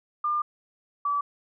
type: tone pair in turn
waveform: sine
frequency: 1200 / 1151.5 Hz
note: D6 / D6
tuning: +37 / -34 cents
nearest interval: minor second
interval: 71 cents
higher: first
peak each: -23 dBFS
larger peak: neither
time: 0.24-0.42 / 1.05-1.21 s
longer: first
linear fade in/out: 5 ms
effects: none